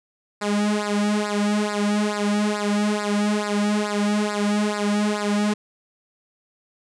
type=tone with flanger; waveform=sawtooth; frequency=207.7 Hz; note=G#3; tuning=in tune; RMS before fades=-22 dBFS; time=0.41-5.54 s; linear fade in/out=10 ms; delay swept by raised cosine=0.31 to 2.91 ms; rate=2.3 Hz; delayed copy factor=-1; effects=resampled to 22050 Hz